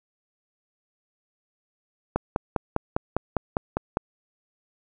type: click train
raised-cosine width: 1 ms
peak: -8 dBFS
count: 10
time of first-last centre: 2.16-3.971 s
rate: 4.97 Hz
effects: none